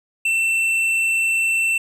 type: tone with hard clipping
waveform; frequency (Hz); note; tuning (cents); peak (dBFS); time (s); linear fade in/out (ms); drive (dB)
sine; 2685; E7; +31; -18; 0.25-1.78; 5; 7
effects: none